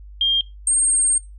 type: tone pair in turn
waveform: sine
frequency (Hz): 3206 / 8559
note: G7 / C9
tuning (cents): +38 / +38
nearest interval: octave + perfect fourth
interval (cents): 1700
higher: second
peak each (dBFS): -14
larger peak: neither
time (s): 0.21-0.41 / 0.67-1.18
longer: second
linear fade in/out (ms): 2
effects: noise-tail reverb RT60 0.2 s tail -20 dB re dry + added 50 Hz sine -37 dBFS peak until 1.38 s